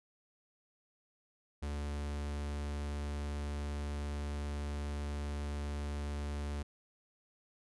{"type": "tone", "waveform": "45% pulse", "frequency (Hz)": 72.7, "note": "D2", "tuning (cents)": -17, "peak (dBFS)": -36, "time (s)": [1.62, 6.63], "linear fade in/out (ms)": 10, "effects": ["resampled to 24000 Hz"]}